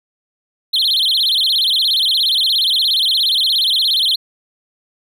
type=tone with vibrato; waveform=triangle; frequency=3623 Hz; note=A7; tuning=50 cents sharp; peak=-11 dBFS; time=0.73-4.16 s; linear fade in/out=10 ms; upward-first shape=sine; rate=17 Hz; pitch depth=290 cents each way; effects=none